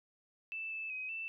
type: tone with pitch steps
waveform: sine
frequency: 2644 / 2629 / 2525 / 2658 Hz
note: E7 / E7 / D#7 / E7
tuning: +5 / -5 / +25 / +14 cents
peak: -38 dBFS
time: 0.52-1.28 s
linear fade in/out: 0 ms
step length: 190 ms
effects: none